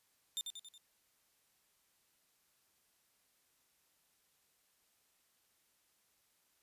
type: tone with echo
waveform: sawtooth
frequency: 3600 Hz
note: A7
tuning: 39 cents sharp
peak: -33 dBFS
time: 0.37-0.41 s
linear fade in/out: 0 ms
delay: 92 ms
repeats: 4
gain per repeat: -5 dB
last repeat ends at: 0.778 s
effects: white hiss -75 dBFS RMS until 6.62 s + resampled to 32000 Hz